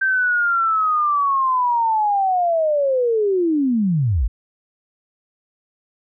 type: linear sweep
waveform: sine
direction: down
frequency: 1568 to 43.65 Hz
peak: -15 dBFS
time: 0.01-4.28 s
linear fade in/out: 10 ms
effects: none